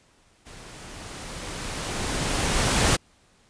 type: noise with level ramp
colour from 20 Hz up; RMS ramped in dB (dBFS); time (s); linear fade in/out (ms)
pink; -45 to -19; 0.45-2.97; 20
effects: pink hiss -60 dBFS RMS until 3.49 s + resampled to 22050 Hz